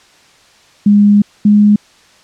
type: tone pair in turn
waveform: sine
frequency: 205.2 / 207.7 Hz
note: G#3 / G#3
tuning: -21 / 0 cents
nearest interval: unison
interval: 21 cents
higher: second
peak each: -4 dBFS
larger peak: neither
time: 0.86-1.22 / 1.45-1.76 s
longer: first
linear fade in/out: 5 ms
effects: white hiss -46 dBFS RMS until 2.23 s + low-pass 6000 Hz 12 dB/octave

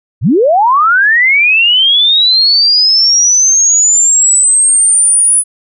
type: linear sweep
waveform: sine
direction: up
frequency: 77.78 to 9956 Hz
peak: -5 dBFS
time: 0.21-5.44 s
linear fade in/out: 50 ms
effects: none

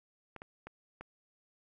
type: clicks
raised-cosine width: 0.5 ms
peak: -30 dBFS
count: 4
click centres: 0.363 / 0.419 / 0.67 / 1.01 s
effects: none

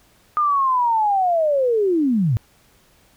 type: linear sweep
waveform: sine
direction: down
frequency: 1226 to 102.1 Hz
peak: -15 dBFS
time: 0.37-2.37 s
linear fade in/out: 0 ms
effects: pink hiss -56 dBFS RMS until 3.16 s

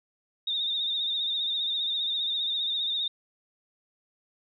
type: tone with vibrato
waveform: sine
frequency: 3674 Hz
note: A#7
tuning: 26 cents flat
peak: -26 dBFS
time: 0.47-3.08 s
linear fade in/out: 5 ms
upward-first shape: sine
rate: 15 Hz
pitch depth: 56 cents each way
effects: none

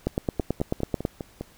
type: two click trains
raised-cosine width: 2 ms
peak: -18 / -10 dBFS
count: 6 / 10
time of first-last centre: 0.4-1.41 / 0.07-1.051 s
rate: 4.95 / 9.17 Hz
effects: pink hiss -55 dBFS RMS until 1.57 s

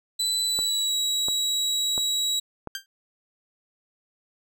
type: tone with pitch glide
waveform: 30% pulse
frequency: 3988 to 3879 Hz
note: B7 to B7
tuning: +16 to -32 cents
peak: -20 dBFS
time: 0.19-2.4 s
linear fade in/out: 10 ms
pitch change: -48 cents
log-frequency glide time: 0.44-0.95 s
type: click train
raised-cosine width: 1 ms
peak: -19 dBFS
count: 4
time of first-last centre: 0.59-2.673 s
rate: 1.44 Hz
type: tone with exponential decay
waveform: 15% pulse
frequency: 1582 Hz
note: G6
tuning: 15 cents sharp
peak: -20 dBFS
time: 2.75-2.86 s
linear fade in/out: 1 ms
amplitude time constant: 22 ms
effects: none

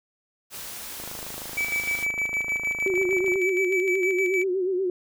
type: noise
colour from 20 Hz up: white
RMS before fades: -37 dBFS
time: 0.5-2.07 s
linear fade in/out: 50 ms
type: click train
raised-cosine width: 1 ms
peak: -25 dBFS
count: 63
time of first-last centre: 1-3.357 s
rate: 26.3 Hz
type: tone with tremolo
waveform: triangle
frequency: 2300 Hz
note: D7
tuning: 37 cents flat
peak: -21 dBFS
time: 1.57-4.44 s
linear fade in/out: 10 ms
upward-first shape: square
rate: 6.5 Hz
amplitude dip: 50%
type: tone with vibrato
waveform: sine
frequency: 372.9 Hz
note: F#4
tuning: 14 cents sharp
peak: -22 dBFS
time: 2.86-4.9 s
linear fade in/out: 2 ms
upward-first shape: sine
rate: 8.3 Hz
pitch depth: 77 cents each way
effects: none

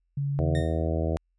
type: tone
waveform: sine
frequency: 140.7 Hz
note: C#3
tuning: 26 cents sharp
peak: -25 dBFS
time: 0.17-0.62 s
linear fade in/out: 5 ms
type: harmonic tone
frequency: 80.7 Hz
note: E2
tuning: 36 cents flat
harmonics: 1 / 2 / 3 / 4 / 5 / 6 / 7 / 8 / 9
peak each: -27 / -32 / -37 / -33 / -36 / -35 / -35 / -35 / -42 dBFS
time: 0.39-1.17 s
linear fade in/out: 0 ms
type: tone with exponential decay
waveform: 30% pulse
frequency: 1837 Hz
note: A#6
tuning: 26 cents flat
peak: -31 dBFS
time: 0.55-0.88 s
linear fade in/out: 1 ms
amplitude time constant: 70 ms
effects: added 43 Hz sine -70 dBFS peak until 1.38 s + resampled to 22050 Hz

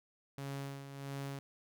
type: tone with tremolo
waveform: sawtooth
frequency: 138.59 Hz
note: C#3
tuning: in tune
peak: -35 dBFS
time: 0.38-1.39 s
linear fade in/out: 0 ms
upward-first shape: sine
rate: 1.5 Hz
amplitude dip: 60%
effects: none

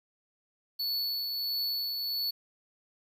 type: tone with tremolo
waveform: square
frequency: 4435 Hz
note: C#8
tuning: in tune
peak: -29 dBFS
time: 0.79-2.31 s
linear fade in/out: 10 ms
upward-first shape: triangle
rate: 1.5 Hz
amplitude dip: 35%
effects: 10-bit

